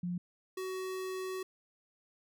sine / square tone pair in turn, 176.9 / 374.8 Hz, F3 / F#4, +23 / +22 cents, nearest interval octave + minor second, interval 1299 cents, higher second, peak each -33 / -37 dBFS, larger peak first, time 0.03-0.18 / 0.57-1.43 s, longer second, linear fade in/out 5 ms, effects none

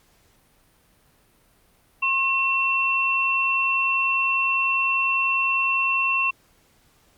sine tone pair together, 1073.5 / 2705 Hz, C6 / E7, +44 / +44 cents, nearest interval octave + major third, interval 1600 cents, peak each -25 / -20 dBFS, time 2.02-6.31 s, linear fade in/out 10 ms, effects pink hiss -60 dBFS RMS until 7.17 s + Opus 48 kbps

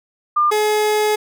sine / 30% pulse tone pair in turn, 1200 / 424.3 Hz, D6 / G#4, +37 / +37 cents, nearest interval octave + tritone, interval 1800 cents, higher first, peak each -12 dBFS, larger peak neither, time 0.36-0.51 / 0.51-1.16 s, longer second, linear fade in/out 10 ms, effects none

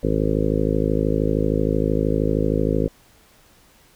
harmonic tone, 53 Hz, G#1, 36 cents sharp, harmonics 1 / 2 / 3 / 4 / 5 / 6 / 7 / 8 / 9 / 10, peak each -25 / -28 / -25 / -30 / -25 / -28 / -28 / -27 / -26 / -30 dBFS, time 0.03-2.88 s, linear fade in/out 5 ms, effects pink hiss -54 dBFS RMS until 3.95 s

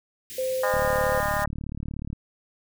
white band-stop noise, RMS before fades -39 dBFS, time 0.3-1.44 s, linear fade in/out 0 ms, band 480 to 1800 Hz, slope 48 dB/octave
sine tone, 518 Hz, C5, 17 cents flat, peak -24 dBFS, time 0.38-1.2 s, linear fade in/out 5 ms
harmonic tone, 203.5 Hz, G#3, 35 cents flat, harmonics 3 / 4 / 5 / 6 / 7 / 8 / 9, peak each -29 / -30 / -31 / -32 / -35 / -35 / -32 dBFS, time 0.63-1.46 s, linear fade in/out 5 ms
click train, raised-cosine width 5 ms, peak -21 dBFS, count 52, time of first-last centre 0.74-2.13 s, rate 36.7 Hz
effects none

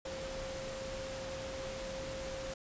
sine tone in noise, 532 Hz, C5, 29 cents sharp, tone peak -41 dBFS, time 0.05-2.54 s, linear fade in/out 5 ms, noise pink, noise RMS -44 dBFS, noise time 0.05-2.54 s, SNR 0 dB, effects resampled to 16000 Hz

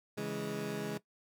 20% pulse chord, C# minor, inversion none, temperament equal, 138.59 / 164.81 / 207.7 Hz, C#3 / E3 / G#3, 0 / 0 / 0 cents, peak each -37 / -38 / -34 dBFS, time 0.17-0.98 s, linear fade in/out 10 ms, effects noise-tail reverb RT60 0.1 s tail -17 dB re dry

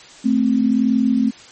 sine tone pair together, 220.2 / 261.6 Hz, A3 / C4, +2 / 0 cents, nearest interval minor third, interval 298 cents, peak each -16 dBFS, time 0.24-1.31 s, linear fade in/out 20 ms, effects white hiss -42 dBFS RMS until 1.51 s + MP3 32 kbps

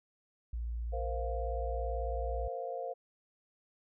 sine tone, 57.9 Hz, A#1, 11 cents flat, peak -34 dBFS, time 0.53-2.48 s, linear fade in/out 5 ms
sine chord, Bb suspended second, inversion none, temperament just, 466.2 / 524.4 / 699.2 Hz, Bb4 / C5 / F5, 0 / +4 / +2 cents, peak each -42 / -39 / -40 dBFS, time 0.92-2.94 s, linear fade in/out 20 ms
effects none

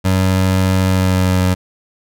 25% pulse tone with pitch glide, 94 to 92.07 Hz, F#2 to F#2, +28 to -8 cents, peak -8 dBFS, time 0.04-1.55 s, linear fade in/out 20 ms, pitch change -36 cents, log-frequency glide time 0.86-1.43 s, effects none

